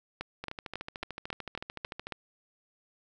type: two click trains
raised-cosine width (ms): 0.3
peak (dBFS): -19 / -22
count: 8 / 23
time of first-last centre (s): 0.21-2.123 / 0.44-2.07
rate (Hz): 3.66 / 13.5
effects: none